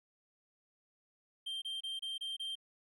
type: tone bursts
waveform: triangle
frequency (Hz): 3160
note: G7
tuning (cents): +13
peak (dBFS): -36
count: 6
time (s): 1.46-2.555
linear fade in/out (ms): 10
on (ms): 160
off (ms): 27
effects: none